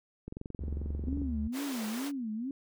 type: click train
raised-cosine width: 3 ms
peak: -27 dBFS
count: 22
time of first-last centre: 0.28-1.218 s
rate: 22.4 Hz
type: tone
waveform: triangle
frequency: 72.6 Hz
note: D2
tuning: 19 cents flat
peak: -31 dBFS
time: 0.6-1.48 s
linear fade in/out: 10 ms
type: tone with vibrato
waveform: sine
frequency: 246.9 Hz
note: B3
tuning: in tune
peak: -33 dBFS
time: 1.07-2.51 s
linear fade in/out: 2 ms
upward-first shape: sine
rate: 2.2 Hz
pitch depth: 250 cents each way
type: high-pass noise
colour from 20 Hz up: pink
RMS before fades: -42 dBFS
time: 1.52-2.12 s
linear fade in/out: 50 ms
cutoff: 330 Hz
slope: 96 dB/octave
effects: none